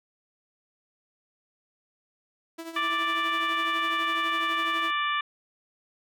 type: tone with tremolo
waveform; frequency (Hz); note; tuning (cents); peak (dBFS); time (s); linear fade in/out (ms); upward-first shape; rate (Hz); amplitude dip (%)
sawtooth; 329.6; E4; 0; -30; 2.58-4.91; 10; triangle; 12; 70
type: harmonic tone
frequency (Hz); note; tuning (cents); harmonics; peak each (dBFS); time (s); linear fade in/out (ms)
587.3; D5; 0; 2 / 3 / 4 / 5 / 6; -27 / -31 / -33 / -35 / -37; 2.76-5.21; 5
effects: none